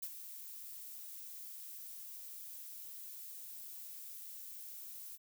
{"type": "noise with ADSR envelope", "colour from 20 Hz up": "violet", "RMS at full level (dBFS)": -40, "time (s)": [0.02, 5.18], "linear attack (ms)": 12, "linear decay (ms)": 54, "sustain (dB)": -9, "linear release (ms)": 33, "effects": []}